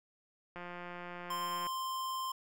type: click train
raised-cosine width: 0.5 ms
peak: -30 dBFS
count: 196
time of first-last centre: 0.56-1.668 s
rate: 176 Hz
type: tone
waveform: square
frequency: 1046.5 Hz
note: C6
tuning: in tune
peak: -36 dBFS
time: 1.3-2.32 s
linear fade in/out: 5 ms
effects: none